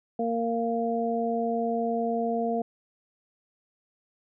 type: harmonic tone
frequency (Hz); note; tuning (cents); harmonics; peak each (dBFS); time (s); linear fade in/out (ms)
231.3; A#3; -13; 1 / 2 / 3; -29 / -29 / -29; 0.19-2.62; 5
effects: none